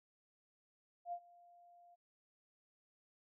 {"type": "tone with ADSR envelope", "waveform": "sine", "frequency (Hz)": 698.5, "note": "F5", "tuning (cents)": 0, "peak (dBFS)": -38, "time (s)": [1.05, 1.96], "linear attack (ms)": 74, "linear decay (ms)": 69, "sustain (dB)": -23, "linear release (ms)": 23, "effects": []}